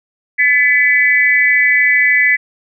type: tone with amplitude modulation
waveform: sine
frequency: 2004 Hz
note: B6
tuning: 25 cents sharp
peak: -4 dBFS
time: 0.38-2.37 s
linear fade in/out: 20 ms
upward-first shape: sine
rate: 267 Hz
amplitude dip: 100%
effects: none